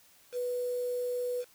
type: tone with quantisation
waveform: sine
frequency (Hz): 492.2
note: B4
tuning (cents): -6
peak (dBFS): -30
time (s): 0.32-1.45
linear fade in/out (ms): 50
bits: 8
effects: white hiss -61 dBFS RMS until 1.54 s